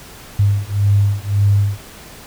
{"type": "beating tone pair", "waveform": "sine", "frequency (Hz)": [100.2, 102], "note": ["G2", "G#2"], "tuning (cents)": [38, -31], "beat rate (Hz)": 1.8, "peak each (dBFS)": -15, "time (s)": [0.39, 1.78], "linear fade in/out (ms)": 5, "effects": ["pink hiss -38 dBFS RMS until 2.26 s"]}